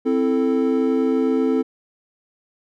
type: chord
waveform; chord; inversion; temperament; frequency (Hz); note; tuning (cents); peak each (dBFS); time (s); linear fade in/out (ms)
triangle; A minor; first; equal; 261.6 / 329.6 / 440; C4 / E4 / A4; 0 / 0 / 0; -17 / -22 / -19; 0.05-1.63; 20
effects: none